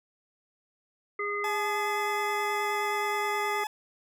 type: harmonic tone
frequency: 410 Hz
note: G#4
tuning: 22 cents flat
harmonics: 1 / 3 / 5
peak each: -33 / -33 / -33 dBFS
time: 1.19-3.64 s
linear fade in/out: 5 ms
type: tone with vibrato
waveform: 40% pulse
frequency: 852 Hz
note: G#5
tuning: 44 cents sharp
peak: -30 dBFS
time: 1.44-3.67 s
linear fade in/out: 2 ms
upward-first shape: sine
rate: 9.5 Hz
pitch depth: 13 cents each way
effects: none